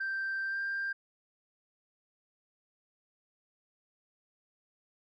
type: tone with pitch glide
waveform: sine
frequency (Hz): 1568 to 1588.1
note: G6 to G6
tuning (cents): 0 to +22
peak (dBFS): -30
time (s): 0-0.93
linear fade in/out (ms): 10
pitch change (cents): +22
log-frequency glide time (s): 0.45-0.59
effects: tanh soft clip ceiling -29 dBFS